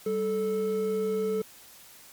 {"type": "tone pair together", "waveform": "triangle", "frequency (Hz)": [194.88, 436.9], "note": ["G3", "A4"], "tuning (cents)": [-10, -12], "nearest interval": "octave + major second", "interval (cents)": 1398, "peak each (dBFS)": [-31, -24], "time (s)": [0.06, 1.42], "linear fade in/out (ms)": 5, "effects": ["white hiss -51 dBFS RMS until 2.12 s", "MP3 96 kbps"]}